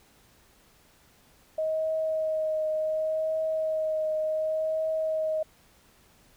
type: tone with vibrato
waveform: sine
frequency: 629 Hz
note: D#5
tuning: 19 cents sharp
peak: -25 dBFS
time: 1.58-5.43 s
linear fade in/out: 5 ms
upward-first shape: triangle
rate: 0.68 Hz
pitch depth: 19 cents each way
effects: pink hiss -60 dBFS RMS until 6.36 s